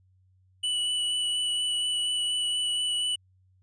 square tone with vibrato, 2960 Hz, F#7, in tune, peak -26 dBFS, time 0.63-3.16 s, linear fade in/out 10 ms, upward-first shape sine, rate 4.2 Hz, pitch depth 11 cents each way, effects added 93 Hz sine -60 dBFS peak until 3.62 s + resampled to 22050 Hz

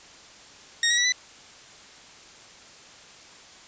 15% pulse tone with pitch steps, 1864.7 / 1906.1 / 1948.4 / 1991.6 Hz, A#6 / A#6 / B6 / B6, 0 / +38 / -24 / +14 cents, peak -13 dBFS, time 0.83-1.122 s, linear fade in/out 2 ms, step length 73 ms, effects white hiss -48 dBFS RMS until 3.67 s + resampled to 16000 Hz

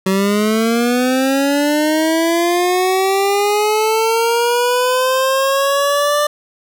25% pulse linear sweep, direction up, 188 to 594 Hz, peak -9 dBFS, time 0.06-6.27 s, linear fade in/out 5 ms, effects none

